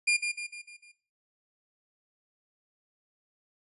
40% pulse tone with echo, 2410 Hz, D7, 44 cents sharp, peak -21 dBFS, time 0.07-0.17 s, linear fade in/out 10 ms, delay 150 ms, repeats 5, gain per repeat -6 dB, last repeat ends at 0.92 s, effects noise-tail reverb RT60 0.4 s tail -17 dB re dry + resampled to 24000 Hz

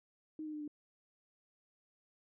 sine tone with pitch steps, 311.1 / 306.1 / 301.2 / 296.4 Hz, D#4 / D#4 / D4 / D4, 0 / -28 / +44 / +16 cents, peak -40 dBFS, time 0.39-0.678 s, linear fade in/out 2 ms, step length 72 ms, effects none

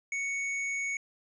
square tone, 2223 Hz, C#7, 4 cents sharp, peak -31 dBFS, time 0.12-0.97 s, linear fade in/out 2 ms, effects resampled to 16000 Hz

